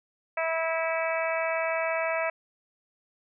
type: harmonic tone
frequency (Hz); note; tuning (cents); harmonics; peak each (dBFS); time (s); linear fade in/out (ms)
325.9; E4; -20; 2 / 3 / 4 / 5 / 6 / 7 / 8; -28 / -35 / -35 / -37 / -36 / -34 / -38; 0.37-2.3; 5
effects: none